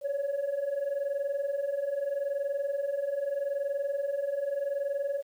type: tone pair together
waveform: sine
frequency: 546 / 566.8 Hz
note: C#5 / C#5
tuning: -26 / +38 cents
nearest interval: minor second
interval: 64 cents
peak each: -32 / -28 dBFS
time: 0.01-5.23 s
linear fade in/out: 50 ms
effects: tanh soft clip ceiling -25 dBFS + 10-bit